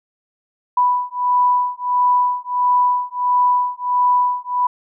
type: beating tone pair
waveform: sine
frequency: 987.8 / 989.3 Hz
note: B5 / B5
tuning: 0 / +3 cents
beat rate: 1.5 Hz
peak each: -17 dBFS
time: 0.77-4.67 s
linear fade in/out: 5 ms
effects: none